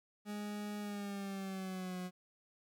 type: tone with pitch glide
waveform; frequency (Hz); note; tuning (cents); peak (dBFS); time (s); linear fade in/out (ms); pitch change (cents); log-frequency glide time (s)
40% pulse; 207.6 to 181.77; G#3 to F#3; 0 to -30; -39; 0.25-2.11; 50; -230; 0.8-1.98
effects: 13-bit